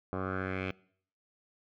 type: tone with low-pass filter sweep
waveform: 10% pulse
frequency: 94.1 Hz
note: F#2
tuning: 30 cents sharp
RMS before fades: -35 dBFS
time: 0.13-0.71 s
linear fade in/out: 0 ms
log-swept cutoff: 1000 to 2700 Hz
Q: 3.5
effects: noise-tail reverb RT60 0.6 s tail -23 dB re dry